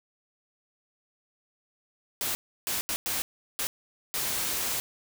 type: noise bursts at uneven times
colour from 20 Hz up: white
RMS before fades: -30 dBFS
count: 6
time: 2.21-2.35 / 2.67-2.81 / 2.89-2.96 / 3.06-3.22 / 3.59-3.67 / 4.14-4.8 s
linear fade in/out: 0 ms
effects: none